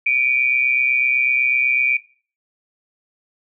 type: tone pair together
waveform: sine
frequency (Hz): 2311 / 2439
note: D7 / D#7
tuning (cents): -28 / -35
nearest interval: minor second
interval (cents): 93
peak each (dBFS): -17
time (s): 0.06-1.97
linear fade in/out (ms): 5
effects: noise-tail reverb RT60 0.4 s tail -18 dB re dry